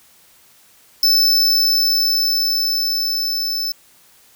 square tone with level ramp, 5274 Hz, E8, in tune, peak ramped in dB -11 to -20 dBFS, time 1.03-3.72 s, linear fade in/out 2 ms, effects white hiss -51 dBFS RMS until 4.35 s

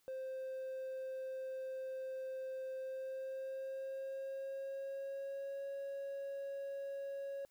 triangle tone with pitch glide, 524 to 553.2 Hz, C5 to C#5, +2 to -4 cents, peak -38 dBFS, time 0.08-7.45 s, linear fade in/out 0 ms, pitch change +94 cents, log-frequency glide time 2.77-5.66 s, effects tanh soft clip ceiling -34 dBFS + white hiss -75 dBFS RMS until 7.5 s

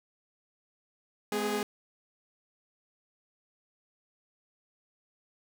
sawtooth tone cluster, 212.2 / 253.9 / 413.5 Hz, G#3 / B3 / G#4, +38 / +48 / -8 cents, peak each -31 / -33 / -27 dBFS, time 1.32-1.63 s, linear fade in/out 2 ms, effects none

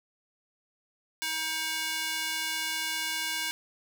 square tone with high-pass filter, 317.5 Hz, D#4, 35 cents sharp, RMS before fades -32 dBFS, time 1.22-3.51 s, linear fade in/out 0 ms, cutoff 2000 Hz, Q 0.91, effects none

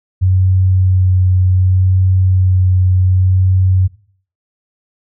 sine tone with vibrato, 92.8 Hz, F#2, 6 cents sharp, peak -8 dBFS, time 0.21-3.88 s, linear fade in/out 20 ms, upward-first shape sine, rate 0.67 Hz, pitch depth 13 cents each way, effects noise-tail reverb RT60 0.5 s tail -18 dB re dry

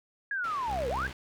sine linear two-way sweep, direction down then up, 1679 to 449.3 to 1679 Hz, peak -29 dBFS, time 0.31-1.07 s, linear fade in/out 2 ms, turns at 0.89 s
white low-pass noise, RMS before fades -46 dBFS, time 0.44-1.13 s, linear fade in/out 2 ms, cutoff 2600 Hz, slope 12 dB/octave
sawtooth tone, 65.6 Hz, C2, 5 cents sharp, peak -32 dBFS, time 0.66-1.13 s, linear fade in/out 50 ms
effects none

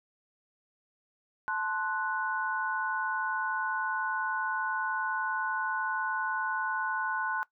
sine chord, F# diminished, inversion first, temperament equal with one note detuned, 876.4 / 1046.5 / 1480 Hz, A5 / C6 / F#6, -7 / 0 / 0 cents, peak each -35 / -35 / -31 dBFS, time 1.48-7.43 s, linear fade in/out 0 ms, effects noise-tail reverb RT60 0.1 s tail -19 dB re dry

